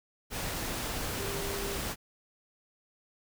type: tone in noise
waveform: sine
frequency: 398.1 Hz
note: G4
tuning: 27 cents sharp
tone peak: -38 dBFS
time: 1.17-1.8 s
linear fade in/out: 50 ms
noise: pink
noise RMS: -35 dBFS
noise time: 0.3-1.96 s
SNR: -6 dB
effects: none